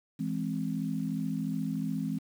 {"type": "chord", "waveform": "sine", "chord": "E augmented", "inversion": "none", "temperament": "equal", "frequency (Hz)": [164.81, 207.7, 261.6], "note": ["E3", "G#3", "B#3"], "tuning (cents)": [0, 0, 0], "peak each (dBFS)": -34, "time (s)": [0.19, 2.19], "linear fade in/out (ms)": 10, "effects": ["9-bit"]}